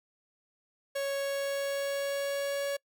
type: tone with pitch glide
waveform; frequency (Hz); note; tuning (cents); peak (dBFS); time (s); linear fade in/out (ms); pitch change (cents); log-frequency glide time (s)
45% pulse; 554.4 to 561.5; C#5 to C#5; 0 to +22; -30; 0.95-2.77; 10; +22; 1.15-2.63
effects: noise-tail reverb RT60 0.1 s tail -25 dB re dry